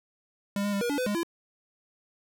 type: tone with pitch steps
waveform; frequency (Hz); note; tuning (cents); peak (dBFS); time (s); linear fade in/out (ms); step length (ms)
square; 201 / 204.4 / 199.4 / 478.6 / 286.8 / 504 / 205.9 / 337.9; G3 / G#3 / G3 / A#4 / D4 / B4 / G#3 / E4; +44 / -27 / +30 / +46 / -41 / +35 / -15 / +43; -27; 0.56-1.232; 2; 84
effects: none